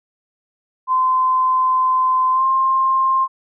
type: tone with pitch glide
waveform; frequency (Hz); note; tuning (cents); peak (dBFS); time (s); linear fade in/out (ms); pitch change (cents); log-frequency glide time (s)
sine; 1031 to 1057.5; C6 to C6; -26 to +18; -13; 0.87-3.28; 50; +44; 2.32-2.44
effects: none